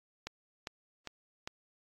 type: click train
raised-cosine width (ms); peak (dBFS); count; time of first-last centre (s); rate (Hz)
0.2; -21; 4; 0.27-1.475; 2.49
effects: AAC 32 kbps